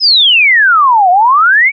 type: exponential two-way sweep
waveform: sine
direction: down then up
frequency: 5274 to 698.5 to 2323 Hz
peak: -4 dBFS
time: 0-1.72 s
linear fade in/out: 50 ms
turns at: 1.1 s
effects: none